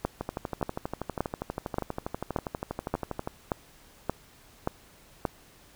two click trains, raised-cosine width 1 ms, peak -12 / -17 dBFS, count 10 / 39, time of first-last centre 0.05-5.252 / 0.21-3.275 s, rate 1.73 / 12.4 Hz, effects pink hiss -56 dBFS RMS until 5.75 s

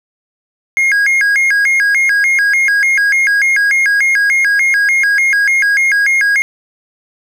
triangle tone with vibrato, 1874 Hz, A#6, 9 cents sharp, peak -7 dBFS, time 0.77-6.42 s, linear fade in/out 0 ms, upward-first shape square, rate 3.4 Hz, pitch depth 230 cents each way, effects none

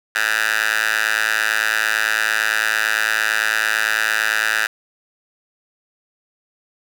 10% pulse tone with high-pass filter, 108.9 Hz, A2, 17 cents flat, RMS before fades -19 dBFS, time 0.15-4.67 s, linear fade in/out 5 ms, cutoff 1600 Hz, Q 3, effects none

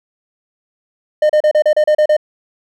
triangle tone bursts, 608 Hz, D#5, 40 cents flat, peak -6 dBFS, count 9, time 1.22-2.167 s, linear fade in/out 5 ms, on 75 ms, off 34 ms, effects none

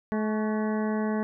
harmonic tone with a mistuned harmonic, 215 Hz, A3, 40 cents flat, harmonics 1 / 2 / 3 / 4 / 5 / 7 / 8 / 9, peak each -26 / -32 / -36 / -38 / -40 / -43 / -44 / -45 dBFS, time 0.12-1.23 s, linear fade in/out 0 ms, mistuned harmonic 5, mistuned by +58 cents, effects none

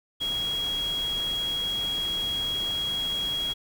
sine tone in noise, 3300 Hz, G#7, 12 cents flat, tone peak -26 dBFS, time 0.2-3.54 s, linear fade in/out 20 ms, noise pink, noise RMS -39 dBFS, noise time 0.2-3.54 s, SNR +10 dB, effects none

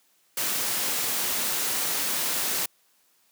white noise, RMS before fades -27 dBFS, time 0.37-2.66 s, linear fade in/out 5 ms, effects white hiss -65 dBFS RMS until 3.31 s + high-pass 150 Hz 12 dB/octave

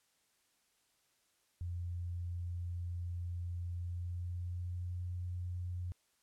sine tone with pitch glide, 87.31 to 89.09 Hz, F2 to F2, 0 to +35 cents, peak -37 dBFS, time 1.61-5.92 s, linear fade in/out 0 ms, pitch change +35 cents, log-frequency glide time 3.74-5 s, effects white hiss -75 dBFS RMS until 6.22 s + low-pass 11000 Hz 12 dB/octave

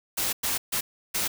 white noise bursts at uneven times, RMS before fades -27 dBFS, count 4, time 0.17-0.33 / 0.43-0.58 / 0.72-0.81 / 1.14-1.28 s, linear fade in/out 10 ms, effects none

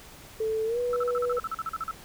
sine tone with pitch glide, 440 to 488.2 Hz, A4 to B4, 0 to -20 cents, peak -25 dBFS, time 0.4-1.39 s, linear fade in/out 5 ms, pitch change +180 cents, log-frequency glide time 0.65-0.79 s
sine tone bursts, 1318.5 Hz, E6, in tune, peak -28 dBFS, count 14, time 0.93-1.911 s, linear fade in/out 2 ms, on 32 ms, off 41 ms
effects pink hiss -48 dBFS RMS until 2.04 s

